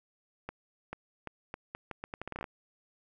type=accelerating click train; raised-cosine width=0.5 ms; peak=-23 dBFS; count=16; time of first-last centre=0.49-2.442 s; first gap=440 ms; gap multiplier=0.78; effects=none